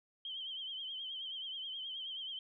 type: tone with vibrato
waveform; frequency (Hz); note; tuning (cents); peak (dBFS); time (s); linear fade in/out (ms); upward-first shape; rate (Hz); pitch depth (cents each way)
sine; 3136; G7; 0; -40; 0.25-2.39; 2; triangle; 9.4; 83
effects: none